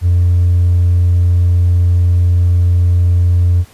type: tone with hard clipping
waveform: sine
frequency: 88 Hz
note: F2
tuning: 14 cents sharp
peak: -8 dBFS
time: 0.01-3.65 s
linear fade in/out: 50 ms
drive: 1 dB
effects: pink hiss -44 dBFS RMS until 3.73 s + resampled to 32000 Hz